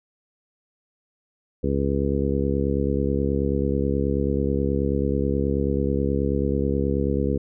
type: harmonic tone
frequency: 69.3 Hz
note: C#2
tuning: in tune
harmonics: 1 / 2 / 3 / 4 / 5 / 6 / 7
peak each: -26 / -28 / -27 / -28 / -31 / -28 / -29 dBFS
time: 1.63-7.38 s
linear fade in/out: 10 ms
effects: none